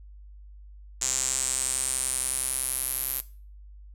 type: tone with band-pass filter sweep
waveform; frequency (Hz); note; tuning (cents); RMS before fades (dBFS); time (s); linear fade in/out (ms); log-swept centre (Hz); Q
sawtooth; 130.81; C3; 0; -29; 1.01-3.21; 10; 7200 to 12000; 6
effects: noise-tail reverb RT60 0.4 s tail -18 dB re dry + added 50 Hz sine -44 dBFS peak until 3.94 s